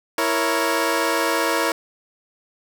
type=chord; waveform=15% pulse; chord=A# diminished; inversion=second; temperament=equal; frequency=329.6 / 466.2 / 554.4 Hz; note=E4 / A#4 / C#5; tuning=0 / 0 / 0 cents; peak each=-17 dBFS; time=0.18-1.72 s; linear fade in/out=2 ms; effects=none